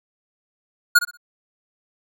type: tone with echo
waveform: square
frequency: 1438 Hz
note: F#6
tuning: 50 cents flat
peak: -10 dBFS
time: 0.95-0.99 s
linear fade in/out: 10 ms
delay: 61 ms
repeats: 3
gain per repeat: -12 dB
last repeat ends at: 1.173 s
effects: none

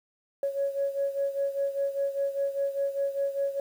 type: beating tone pair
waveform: sine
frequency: 554.4 / 559.4 Hz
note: C#5 / C#5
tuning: 0 / +16 cents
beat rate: 5 Hz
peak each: -27 / -31 dBFS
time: 0.43-3.6 s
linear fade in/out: 2 ms
effects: tanh soft clip ceiling -19 dBFS + 9-bit

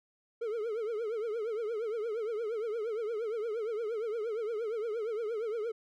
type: tone with vibrato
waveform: triangle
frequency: 444.4 Hz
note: A4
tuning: 17 cents sharp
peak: -30 dBFS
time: 0.41-5.72 s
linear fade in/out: 10 ms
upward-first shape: triangle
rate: 8.6 Hz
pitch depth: 150 cents each way
effects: none

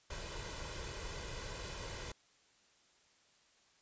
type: noise with comb filter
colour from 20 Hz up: pink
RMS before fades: -44 dBFS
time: 0.1-2.12 s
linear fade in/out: 5 ms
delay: 2 ms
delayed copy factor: +0.6
effects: white hiss -69 dBFS RMS until 3.81 s + resampled to 16000 Hz

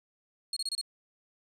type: tone bursts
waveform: 35% pulse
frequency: 4295 Hz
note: C8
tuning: 44 cents sharp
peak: -29 dBFS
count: 5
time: 0.53-0.813 s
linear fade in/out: 2 ms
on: 35 ms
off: 27 ms
effects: resampled to 32000 Hz

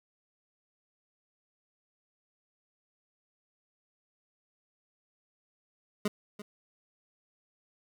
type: tone with echo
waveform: 25% pulse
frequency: 207.7 Hz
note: G#3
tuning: in tune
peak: -23 dBFS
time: 6.05-6.08 s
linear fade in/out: 5 ms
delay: 340 ms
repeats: 1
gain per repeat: -14 dB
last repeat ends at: 6.42 s
effects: none

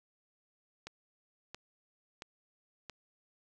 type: click train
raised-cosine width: 0.2 ms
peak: -26 dBFS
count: 4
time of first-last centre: 0.87-2.897 s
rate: 1.48 Hz
effects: none

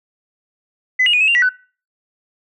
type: tone with pitch steps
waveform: sine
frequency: 2013 / 2870 / 2466 / 2576 / 2778 / 1941 / 1501 Hz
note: B6 / F7 / D#7 / E7 / F7 / B6 / F#6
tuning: +33 / +47 / -16 / -41 / -10 / -31 / +24 cents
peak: -10 dBFS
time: 0.99-1.494 s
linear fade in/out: 10 ms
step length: 72 ms
effects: noise-tail reverb RT60 0.4 s tail -23 dB re dry + tanh soft clip ceiling -6 dBFS

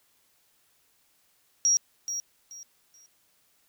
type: tone with echo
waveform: triangle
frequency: 5670 Hz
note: F8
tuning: 25 cents sharp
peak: -16 dBFS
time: 1.65-1.77 s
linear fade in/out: 0 ms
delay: 430 ms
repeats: 3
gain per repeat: -12 dB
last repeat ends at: 3.06 s
effects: tanh soft clip ceiling -17 dBFS + white hiss -67 dBFS RMS until 3.68 s

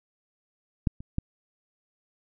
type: clicks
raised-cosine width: 5 ms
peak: -10 / -28 / -14 dBFS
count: 3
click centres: 0.872 / 1.005 / 1.184 s
effects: none

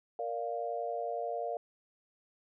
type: chord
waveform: sine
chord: Bb major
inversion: none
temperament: equal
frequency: 466.2 / 587.3 / 698.5 Hz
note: Bb4 / D5 / F5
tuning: 0 / 0 / 0 cents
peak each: -38 / -39 / -36 dBFS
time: 0.19-1.57 s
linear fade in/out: 2 ms
effects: none

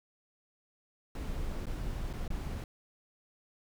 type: noise with dropouts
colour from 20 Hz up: brown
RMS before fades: -36 dBFS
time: 1.15-2.64 s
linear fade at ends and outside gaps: 2 ms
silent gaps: 1.657-1.667 / 2.13-2.135 / 2.279-2.303 s
effects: none

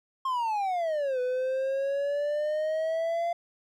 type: exponential two-way sweep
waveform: triangle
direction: down then up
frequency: 1077 to 497.7 to 690 Hz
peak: -24 dBFS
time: 0.25-3.33 s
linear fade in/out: 5 ms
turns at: 1.2 s
effects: none

